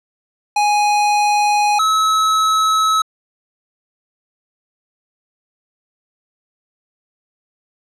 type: tone pair in turn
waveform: square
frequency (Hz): 830.6 / 1292.3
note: G#5 / E6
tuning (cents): 0 / -35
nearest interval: minor sixth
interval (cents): 765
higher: second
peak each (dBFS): -13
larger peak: neither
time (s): 0.56-1.79 / 1.79-3.02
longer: neither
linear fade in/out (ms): 5
effects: low-pass 8000 Hz 12 dB/octave